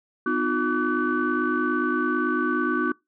sine tone cluster, 250.5 / 308.2 / 357.5 / 1151 / 1504 Hz, B3 / D#4 / F4 / D6 / F#6, +25 / -16 / +41 / -35 / +28 cents, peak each -27 dBFS, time 0.26-2.92 s, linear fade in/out 5 ms, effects noise-tail reverb RT60 0.2 s tail -25 dB re dry + tanh soft clip ceiling -12 dBFS

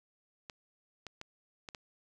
clicks, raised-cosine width 0.2 ms, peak -26 dBFS, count 5, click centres 0.498 / 1.067 / 1.214 / 1.688 / 1.748 s, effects none

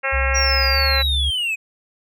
harmonic tone, 270 Hz, C#4, 45 cents flat, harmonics 2 / 3 / 4 / 5 / 6 / 7 / 8 / 9 / 10, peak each -26 / -31 / -31 / -28 / -26 / -27 / -26 / -30 / -28 dBFS, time 0.03-1.03 s, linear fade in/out 20 ms
sine tone with pitch glide, 66.4 to 69.78 Hz, C2 to C#2, +26 to +12 cents, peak -19 dBFS, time 0.12-1.31 s, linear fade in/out 20 ms, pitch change +86 cents, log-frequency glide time 0.68-0.75 s
triangle linear sweep, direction down, 5740 to 2489 Hz, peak -18 dBFS, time 0.34-1.56 s, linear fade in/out 20 ms
effects none

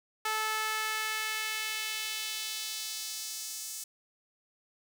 sawtooth tone with high-pass filter sweep, 435.1 Hz, A4, 19 cents flat, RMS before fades -35 dBFS, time 0.25-3.84 s, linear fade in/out 5 ms, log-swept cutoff 1100 to 7000 Hz, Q 1.3, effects none

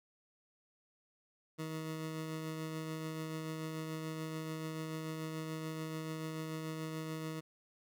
20% pulse tone with tremolo, 158.5 Hz, D#3, 32 cents sharp, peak -33 dBFS, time 1.58-7.41 s, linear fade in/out 20 ms, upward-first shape triangle, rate 6.9 Hz, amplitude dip 30%, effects none

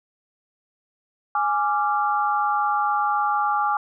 sine chord, D diminished, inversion second, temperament equal with one note detuned, 830.6 / 1174.7 / 1381.7 Hz, Ab5 / D6 / F6, 0 / 0 / -19 cents, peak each -22 / -23 / -27 dBFS, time 1.35-3.77 s, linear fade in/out 2 ms, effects none

